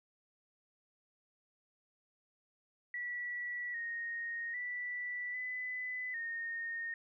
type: tone with pitch steps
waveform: sine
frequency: 1947 / 1862 / 1967 / 2004 / 1845 Hz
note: B6 / A#6 / B6 / B6 / A#6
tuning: -25 / -2 / -7 / +25 / -18 cents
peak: -37 dBFS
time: 2.94-6.94 s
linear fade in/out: 2 ms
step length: 800 ms
effects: none